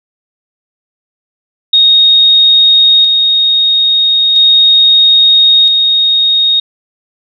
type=tone with tremolo; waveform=sine; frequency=3729 Hz; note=A#7; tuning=in tune; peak=-3 dBFS; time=1.73-6.6 s; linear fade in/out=5 ms; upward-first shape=square; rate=0.38 Hz; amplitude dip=30%; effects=none